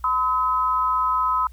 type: tone pair together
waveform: sine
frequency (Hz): 1015 / 1278.8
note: B5 / D#6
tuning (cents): +47 / +47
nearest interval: major third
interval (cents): 400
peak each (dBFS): -21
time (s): 0.04-1.47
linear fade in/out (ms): 2
effects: added 60 Hz sine -40 dBFS peak until 1.52 s + white hiss -60 dBFS RMS until 1.52 s